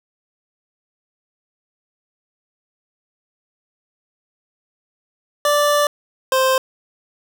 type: tone pair in turn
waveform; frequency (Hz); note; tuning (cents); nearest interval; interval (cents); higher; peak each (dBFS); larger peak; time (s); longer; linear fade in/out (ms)
25% pulse; 586 / 523.4; D5 / C5; -4 / 0; major second; 196; first; -10; neither; 5.45-5.87 / 6.32-6.58; first; 2
effects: none